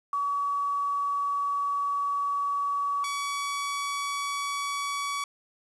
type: tone pair in turn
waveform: sine / sawtooth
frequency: 1135 / 1135 Hz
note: C#6 / C#6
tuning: +41 / +41 cents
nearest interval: unison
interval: 0 cents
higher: neither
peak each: -25 dBFS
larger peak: neither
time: 0.13-3.04 / 3.04-5.24 s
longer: first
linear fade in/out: 2 ms
effects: resampled to 24000 Hz + 9-bit